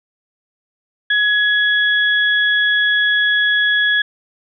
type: tone pair together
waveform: sine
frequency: 1680 / 3360 Hz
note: G#6 / G#7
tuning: +19 / +19 cents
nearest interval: octave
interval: 1200 cents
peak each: -13 / -19 dBFS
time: 1.1-4.02 s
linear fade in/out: 5 ms
effects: none